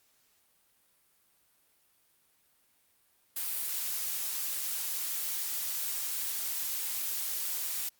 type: noise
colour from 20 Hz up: blue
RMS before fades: -34 dBFS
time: 3.36-7.89 s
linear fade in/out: 5 ms
effects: white hiss -69 dBFS RMS until 7.99 s + Opus 48 kbps